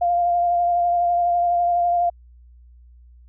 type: tone with vibrato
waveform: sine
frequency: 698.5 Hz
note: F5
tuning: in tune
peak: -16 dBFS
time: 0.01-2.1 s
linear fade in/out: 10 ms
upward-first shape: sine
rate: 12 Hz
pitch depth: 19 cents each way
effects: added 60 Hz sine -45 dBFS peak until 3.28 s

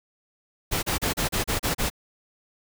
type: noise bursts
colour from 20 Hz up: pink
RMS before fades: -25 dBFS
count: 8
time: 0.71-1.901 s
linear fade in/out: 20 ms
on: 120 ms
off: 33 ms
effects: none

